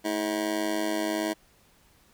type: tone with amplitude modulation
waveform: 25% pulse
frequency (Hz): 320.5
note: E4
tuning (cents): -49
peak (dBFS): -19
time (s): 0.04-1.34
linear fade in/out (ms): 20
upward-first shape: sine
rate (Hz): 101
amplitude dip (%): 85
effects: pink hiss -61 dBFS RMS until 2.13 s